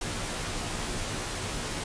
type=noise with comb filter; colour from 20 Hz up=pink; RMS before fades=-33 dBFS; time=0.01-1.84 s; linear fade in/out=5 ms; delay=15 ms; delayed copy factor=-1; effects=resampled to 22050 Hz